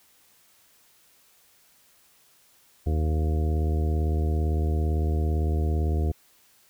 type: harmonic tone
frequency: 77.78 Hz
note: D#2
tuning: in tune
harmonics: 1 / 2 / 3 / 4 / 5 / 6 / 7 / 9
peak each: -22 / -33 / -37 / -36 / -36 / -40 / -45 / -41 dBFS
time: 2.86-6.12 s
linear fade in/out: 10 ms
effects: white hiss -60 dBFS RMS until 6.69 s